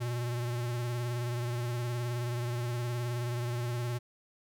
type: tone with vibrato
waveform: square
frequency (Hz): 120.7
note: B2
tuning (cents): -39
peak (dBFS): -32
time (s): 0-3.99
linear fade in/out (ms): 20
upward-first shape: triangle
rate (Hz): 19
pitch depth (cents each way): 48
effects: none